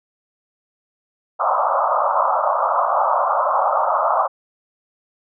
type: band-pass noise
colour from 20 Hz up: white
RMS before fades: -18 dBFS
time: 1.39-4.28 s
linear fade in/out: 20 ms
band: 550 to 1300 Hz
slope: 96 dB/octave
effects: none